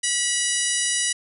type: harmonic tone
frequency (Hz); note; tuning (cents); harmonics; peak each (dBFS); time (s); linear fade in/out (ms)
973; B5; -26; 2 / 3 / 4 / 5 / 6 / 7 / 8 / 9 / 10; -29 / -29 / -32 / -33 / -28 / -32 / -30 / -30 / -27; 0.03-1.13; 10
effects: none